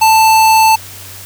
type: tone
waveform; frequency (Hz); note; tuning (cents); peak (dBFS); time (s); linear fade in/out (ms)
square; 883; A5; +6; -6; 0.01-0.76; 10
effects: added 96 Hz sine -36 dBFS peak until 1.25 s + white hiss -32 dBFS RMS until 1.25 s